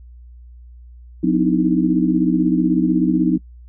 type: tone cluster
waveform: sine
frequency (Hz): 180.1 / 252.9 / 303.2 / 319.3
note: F#3 / B3 / D#4 / D#4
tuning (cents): -46 / +41 / -45 / +45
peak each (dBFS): -19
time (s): 1.23-3.38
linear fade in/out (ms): 10
effects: noise-tail reverb RT60 0.1 s tail -25 dB re dry + added 60 Hz sine -38 dBFS peak until 3.68 s